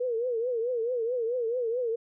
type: tone with vibrato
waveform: sine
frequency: 476.8 Hz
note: A#4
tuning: 39 cents sharp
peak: -26 dBFS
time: 0-1.96 s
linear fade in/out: 10 ms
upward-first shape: triangle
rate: 4.6 Hz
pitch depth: 140 cents each way
effects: none